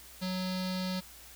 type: tone with low-pass filter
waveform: square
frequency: 185 Hz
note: F#3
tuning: in tune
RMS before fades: -34 dBFS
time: 0.21-1.01 s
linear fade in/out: 20 ms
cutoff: 4500 Hz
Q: 5.1
effects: added 60 Hz sine -58 dBFS peak until 1.35 s + white hiss -52 dBFS RMS until 1.35 s